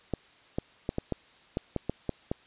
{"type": "clicks", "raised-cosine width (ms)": 2, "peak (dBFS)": -15, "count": 10, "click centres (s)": [0.137, 0.585, 0.891, 0.984, 1.123, 1.571, 1.763, 1.896, 2.093, 2.315], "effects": ["white hiss -58 dBFS RMS until 2.46 s", "resampled to 8000 Hz"]}